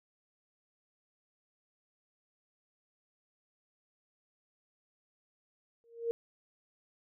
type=tone with exponential growth; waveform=sine; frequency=464.5 Hz; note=A#4; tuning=6 cents flat; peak=-26 dBFS; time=5.84-6.11 s; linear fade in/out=0 ms; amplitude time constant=57 ms; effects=none